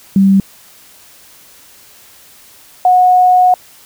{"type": "tone pair in turn", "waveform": "sine", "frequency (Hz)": [194.6, 730.1], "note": ["G3", "F#5"], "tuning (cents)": [-12, -23], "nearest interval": "octave + major seventh", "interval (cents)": 2289, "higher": "second", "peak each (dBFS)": -5, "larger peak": "neither", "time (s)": [[0.16, 0.4], [2.85, 3.54]], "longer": "second", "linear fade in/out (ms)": 2, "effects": ["white hiss -42 dBFS RMS until 3.85 s"]}